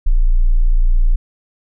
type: tone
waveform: sine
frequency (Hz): 29.04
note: A#0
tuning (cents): -6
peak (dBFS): -8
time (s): 0.06-1.16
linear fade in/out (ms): 10
effects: none